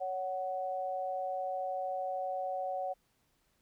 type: tone pair together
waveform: sine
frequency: 558 / 744.8 Hz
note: C#5 / F#5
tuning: +11 / +11 cents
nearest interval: perfect fourth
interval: 500 cents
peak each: -37 / -35 dBFS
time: 0-2.94 s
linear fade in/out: 20 ms
effects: pink hiss -74 dBFS RMS until 3.61 s